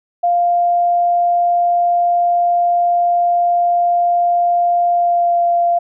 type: tone with pitch glide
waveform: sine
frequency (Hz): 698.5 to 692.1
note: F5 to F5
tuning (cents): 0 to -16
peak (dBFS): -11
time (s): 0.23-5.79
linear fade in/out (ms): 10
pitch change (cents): -16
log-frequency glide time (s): 4.93-5.4
effects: none